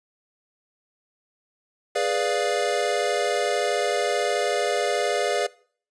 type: chord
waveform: square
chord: G# diminished seventh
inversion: none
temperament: equal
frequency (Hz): 415.3 / 493.9 / 587.3 / 698.5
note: G#4 / B4 / D5 / F5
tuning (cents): 0 / 0 / 0 / 0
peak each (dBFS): -28 / -28 / -27 / -28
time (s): 1.95-5.47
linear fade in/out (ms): 10
effects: noise-tail reverb RT60 0.5 s tail -22 dB re dry + resampled to 22050 Hz